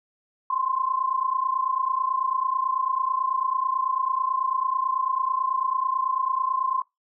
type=tone pair together; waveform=sine; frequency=1035.9 / 1065 Hz; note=C6 / C6; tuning=-18 / +30 cents; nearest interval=unison; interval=48 cents; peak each=-25 / -25 dBFS; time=0.5-6.82 s; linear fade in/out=5 ms; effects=noise-tail reverb RT60 0.2 s tail -23 dB re dry